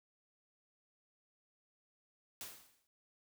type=noise with exponential decay; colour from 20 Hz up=white; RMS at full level=-44 dBFS; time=2.41-2.87 s; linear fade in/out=1 ms; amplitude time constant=100 ms; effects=none